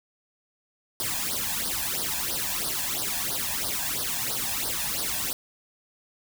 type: noise with flanger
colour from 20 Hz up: white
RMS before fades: -29 dBFS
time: 1-5.33 s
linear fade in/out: 0 ms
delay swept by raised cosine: 0.2 to 1.2 ms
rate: 3 Hz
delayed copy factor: +0.85
effects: none